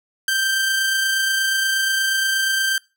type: tone with amplitude modulation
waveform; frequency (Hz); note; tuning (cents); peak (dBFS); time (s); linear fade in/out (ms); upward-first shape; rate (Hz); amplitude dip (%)
sawtooth; 1568; G6; 0; -13; 0.28-2.78; 2; sine; 28.4; 25
effects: noise-tail reverb RT60 0.3 s tail -24 dB re dry